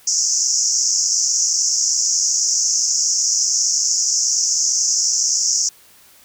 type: band-pass noise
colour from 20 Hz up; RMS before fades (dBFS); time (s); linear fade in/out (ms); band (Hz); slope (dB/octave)
pink; -18; 0.07-5.69; 5; 5300 to 7100; 96
effects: white hiss -49 dBFS RMS until 6.24 s